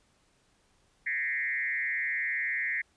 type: tone with frequency modulation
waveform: sine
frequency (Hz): 1965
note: B6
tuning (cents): -9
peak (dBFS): -28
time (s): 1.06-2.82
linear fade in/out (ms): 10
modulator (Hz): 139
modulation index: 1.6
effects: pink hiss -68 dBFS RMS until 2.96 s + resampled to 22050 Hz